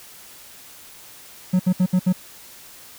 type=tone bursts; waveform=triangle; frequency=183.2 Hz; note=F#3; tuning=17 cents flat; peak=-12 dBFS; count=5; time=1.53-2.128 s; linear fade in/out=10 ms; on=66 ms; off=67 ms; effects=white hiss -44 dBFS RMS until 2.98 s